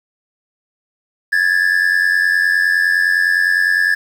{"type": "tone pair together", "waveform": "triangle", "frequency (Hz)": [1661.2, 1751], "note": ["G#6", "A6"], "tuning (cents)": [0, -9], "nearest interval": "minor second", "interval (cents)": 91, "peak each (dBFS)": -13, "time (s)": [1.32, 3.95], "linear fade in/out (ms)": 10, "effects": ["7-bit"]}